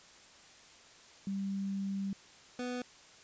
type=tone pair in turn; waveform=sine / 25% pulse; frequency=196 / 247.7 Hz; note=G3 / B3; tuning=0 / +5 cents; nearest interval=major third; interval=405 cents; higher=second; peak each=-33 / -32 dBFS; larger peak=second; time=1.27-2.13 / 2.59-2.82 s; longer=first; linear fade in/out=2 ms; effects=white hiss -57 dBFS RMS until 3.23 s + resampled to 16000 Hz